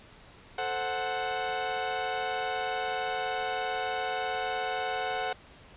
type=chord; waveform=sawtooth; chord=F# diminished; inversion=first; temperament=equal; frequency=440 / 523.3 / 740 Hz; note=A4 / C5 / F#5; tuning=0 / 0 / 0 cents; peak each=-33 / -33 / -27 dBFS; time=0.58-5.33 s; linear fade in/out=5 ms; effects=pink hiss -53 dBFS RMS until 5.76 s + resampled to 8000 Hz